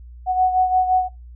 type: beating tone pair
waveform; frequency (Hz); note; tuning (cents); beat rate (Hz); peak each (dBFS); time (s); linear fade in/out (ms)
sine; 740 / 745.8; F#5 / F#5; 0 / +14; 5.8; -15 / -22; 0.26-1.09; 50
effects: noise-tail reverb RT60 0.2 s tail -21 dB re dry + added 60 Hz sine -37 dBFS peak until 1.35 s